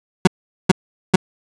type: tone bursts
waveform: 30% pulse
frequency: 185 Hz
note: F#3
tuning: in tune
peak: -4 dBFS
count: 3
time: 0.25-1.159 s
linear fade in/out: 5 ms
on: 23 ms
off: 420 ms
effects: resampled to 22050 Hz + 7-bit